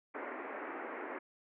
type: band-pass noise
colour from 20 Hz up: pink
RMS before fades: -43 dBFS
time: 0.14-1.19 s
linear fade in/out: 10 ms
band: 270 to 2200 Hz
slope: 48 dB/octave
effects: none